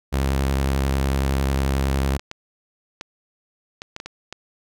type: tone with vibrato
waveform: sawtooth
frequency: 67.7 Hz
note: C#2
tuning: 40 cents flat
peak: -15 dBFS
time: 0.12-2.18 s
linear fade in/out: 20 ms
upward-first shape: sine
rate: 11 Hz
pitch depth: 31 cents each way
type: clicks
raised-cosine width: 0.2 ms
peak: -16 dBFS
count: 8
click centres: 2.195 / 2.314 / 3.011 / 3.819 / 3.964 / 4.001 / 4.06 / 4.326 s
effects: none